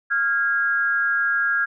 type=tone pair together; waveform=sine; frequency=1392.6 / 1640 Hz; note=F6 / G#6; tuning=-5 / -22 cents; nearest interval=minor third; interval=283 cents; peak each=-22 / -20 dBFS; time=0.1-1.66 s; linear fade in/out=20 ms; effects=none

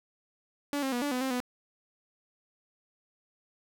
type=tone with pitch steps; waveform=sawtooth; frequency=286.7 / 267.4 / 242.9 / 288.7 / 251.6 / 264.4 / 248.1 Hz; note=D4 / C4 / B3 / D4 / B3 / C4 / B3; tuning=-42 / +38 / -29 / -30 / +32 / +18 / +8 cents; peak=-25 dBFS; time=0.73-1.402 s; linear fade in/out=0 ms; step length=96 ms; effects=none

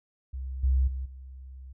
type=tone with level steps; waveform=sine; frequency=65.41 Hz; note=C2; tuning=in tune; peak=-32 / -20 / -30 / -41 dBFS; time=0.33-1.73 s; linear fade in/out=10 ms; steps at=0.63 / 0.87 / 1.05 s; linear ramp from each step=10 ms; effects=none

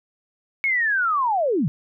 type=linear sweep; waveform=sine; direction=down; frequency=2217 to 123.47 Hz; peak=-18 dBFS; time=0.64-1.68 s; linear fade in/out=0 ms; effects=none

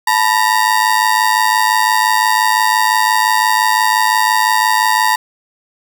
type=ring-modulated tone; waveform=30% pulse; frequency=932.3 Hz; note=A#5; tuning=in tune; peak=-5 dBFS; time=0.07-5.16 s; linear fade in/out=5 ms; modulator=52.9 Hz; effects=none

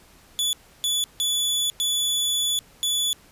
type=tone bursts at uneven times; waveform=sawtooth; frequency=3446 Hz; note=A7; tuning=37 cents flat; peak=-18 dBFS; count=5; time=0.39-0.53 / 0.84-1.04 / 1.2-1.7 / 1.8-2.59 / 2.83-3.13 s; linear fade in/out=0 ms; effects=pink hiss -53 dBFS RMS until 3.31 s + resampled to 32000 Hz

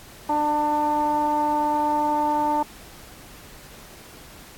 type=tone with low-pass filter; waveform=sawtooth; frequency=298.2 Hz; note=D4; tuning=27 cents sharp; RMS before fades=-22 dBFS; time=0.29-2.63 s; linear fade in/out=5 ms; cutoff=910 Hz; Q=7.6; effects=pink hiss -45 dBFS RMS until 4.57 s + AAC 64 kbps

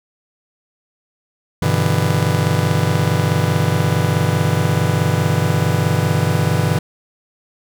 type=chord; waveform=45% pulse; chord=E minor seventh; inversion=first; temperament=just; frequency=98.89 / 123.61 / 148.33 / 164.81 Hz; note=G2 / B2 / D3 / E3; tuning=+16 / +2 / +18 / 0 cents; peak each=-20 dBFS; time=1.62-6.79 s; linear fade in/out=5 ms; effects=none

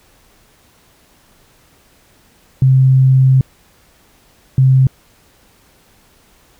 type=tone bursts at uneven times; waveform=sine; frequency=131.7 Hz; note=C3; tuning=12 cents sharp; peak=-6 dBFS; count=2; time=2.62-3.41 / 4.58-4.87 s; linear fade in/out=2 ms; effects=pink hiss -51 dBFS RMS until 6.59 s

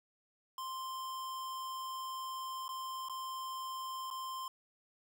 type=tone with dropouts; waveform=square; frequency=1046.5 Hz; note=C6; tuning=in tune; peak=-40 dBFS; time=0.58-4.48 s; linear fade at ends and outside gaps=2 ms; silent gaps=2.681-2.69 / 3.086-3.096 / 4.103-4.11 s; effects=none

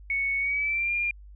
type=tone with pitch glide; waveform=sine; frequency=2217 to 2404 Hz; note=C#7 to D7; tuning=0 to +40 cents; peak=-24 dBFS; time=0.1-1.11 s; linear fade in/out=2 ms; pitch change=+140 cents; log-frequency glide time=0.39-0.93 s; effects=added 50 Hz sine -44 dBFS peak until 1.35 s

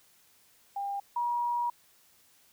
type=tone pair in turn; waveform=sine; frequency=800 / 957.3 Hz; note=G5 / A#5; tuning=+35 / +46 cents; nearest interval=minor third; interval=311 cents; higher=second; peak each=-31 / -27 dBFS; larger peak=second; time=0.76-1 / 1.16-1.7 s; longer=second; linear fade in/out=5 ms; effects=white hiss -63 dBFS RMS until 2.52 s

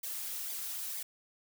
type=noise with flanger; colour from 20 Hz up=blue; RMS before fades=-39 dBFS; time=0.03-1.03 s; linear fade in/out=5 ms; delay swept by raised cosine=0.71 to 4.61 ms; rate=2.1 Hz; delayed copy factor=-0.65; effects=none

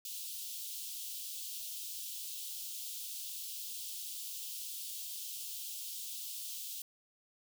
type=high-pass noise; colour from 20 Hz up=white; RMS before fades=-43 dBFS; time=0.05-6.82 s; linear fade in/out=2 ms; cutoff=2900 Hz; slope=48 dB/octave; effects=none

